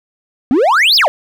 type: exponential two-way sweep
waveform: triangle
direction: up then down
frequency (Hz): 233.1 to 5410 to 522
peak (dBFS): -6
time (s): 0.51-1.08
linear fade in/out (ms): 0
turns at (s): 0.96
effects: none